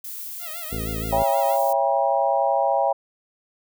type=noise; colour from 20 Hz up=violet; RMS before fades=-34 dBFS; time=0.04-1.73 s; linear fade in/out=5 ms
type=tone with vibrato; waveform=10% pulse; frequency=659.3 Hz; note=E5; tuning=in tune; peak=-29 dBFS; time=0.39-1.58 s; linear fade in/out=50 ms; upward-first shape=sine; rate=6.3 Hz; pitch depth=110 cents each way
type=harmonic tone; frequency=55 Hz; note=A1; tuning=in tune; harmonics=1 / 2 / 3 / 4 / 5 / 7 / 8 / 9; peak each=-30 / -33 / -35 / -36 / -37 / -38 / -39 / -40 dBFS; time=0.71-1.24 s; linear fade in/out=20 ms
type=chord; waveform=sine; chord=C# diminished seventh; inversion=none; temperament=just; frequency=554.4 / 665.2 / 798.3 / 957.9 Hz; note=C#5 / E5 / G5 / Bb5; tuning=0 / +16 / +31 / +47 cents; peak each=-23 / -23 / -22 / -26 dBFS; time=1.12-2.93 s; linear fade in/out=10 ms
effects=none